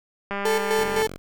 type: click train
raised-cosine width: 0.5 ms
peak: -14 dBFS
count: 143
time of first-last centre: 0.31-1.02 s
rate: 200 Hz
type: tone with tremolo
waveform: 35% pulse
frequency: 438.7 Hz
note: A4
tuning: 5 cents flat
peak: -18 dBFS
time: 0.45-1.07 s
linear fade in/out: 5 ms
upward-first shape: square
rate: 3.9 Hz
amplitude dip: 55%
type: tone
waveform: 5% pulse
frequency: 46.08 Hz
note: F#1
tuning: 6 cents flat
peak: -24 dBFS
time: 0.79-1.18 s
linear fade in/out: 0 ms
effects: none